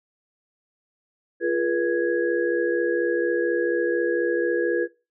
sine tone cluster, 345.5 / 419.6 / 483.8 / 1661 Hz, F4 / G#4 / B4 / G#6, -19 / +18 / -36 / 0 cents, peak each -24 / -28 / -24 / -29 dBFS, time 1.4-4.88 s, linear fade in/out 50 ms, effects noise-tail reverb RT60 0.3 s tail -20 dB re dry

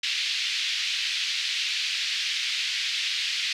white band-pass noise, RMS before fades -28 dBFS, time 0.03-3.53 s, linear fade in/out 5 ms, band 2200 to 4400 Hz, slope 24 dB/octave, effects none

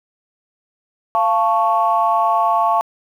sine chord, F augmented, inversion none, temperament equal with one note detuned, 689.6 / 880 / 1108.7 Hz, F5 / A5 / C#6, -22 / 0 / 0 cents, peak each -17 dBFS, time 1.15-2.81 s, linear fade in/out 0 ms, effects tanh soft clip ceiling -4 dBFS + 8-bit

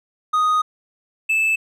triangle tone pair in turn, 1244.5 / 2627 Hz, D#6 / E7, 0 / -7 cents, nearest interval octave + minor second, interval 1293 cents, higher second, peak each -13 / -14 dBFS, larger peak first, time 0.33-0.62 / 1.29-1.56 s, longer first, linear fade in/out 10 ms, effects resampled to 32000 Hz

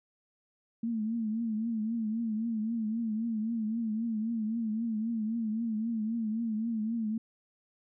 sine tone with vibrato, 223.3 Hz, A3, 26 cents sharp, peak -29 dBFS, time 0.83-7.18 s, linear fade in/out 5 ms, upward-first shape triangle, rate 3.8 Hz, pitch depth 100 cents each way, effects none

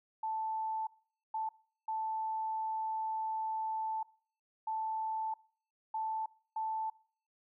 sine tone bursts at uneven times, 880 Hz, A5, in tune, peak -33 dBFS, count 6, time 0.23-0.87 / 1.34-1.49 / 1.88-4.03 / 4.67-5.34 / 5.94-6.26 / 6.56-6.9 s, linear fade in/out 5 ms, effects noise-tail reverb RT60 0.5 s tail -23 dB re dry

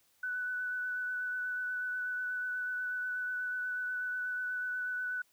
sine tone with vibrato, 1491 Hz, F#6, 13 cents sharp, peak -33 dBFS, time 0.23-5.22 s, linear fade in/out 5 ms, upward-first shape sine, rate 8.2 Hz, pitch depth 15 cents each way, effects white hiss -70 dBFS RMS until 5.32 s

